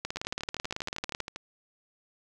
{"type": "two click trains", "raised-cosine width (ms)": 0.2, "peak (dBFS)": [-20, -15], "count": [16, 22], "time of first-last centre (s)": [[0.17, 1.36], [0.05, 1.204]], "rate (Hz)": [12.6, 18.2], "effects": []}